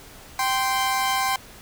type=tone pair together; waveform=sawtooth; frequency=781 / 1042.5 Hz; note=G5 / C6; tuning=-7 / -7 cents; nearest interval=perfect fourth; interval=500 cents; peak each=-20 dBFS; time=0.39-1.36 s; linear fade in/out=2 ms; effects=pink hiss -45 dBFS RMS until 1.61 s